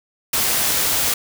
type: noise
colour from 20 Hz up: white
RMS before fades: -19 dBFS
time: 0.33-1.14 s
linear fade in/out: 5 ms
effects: none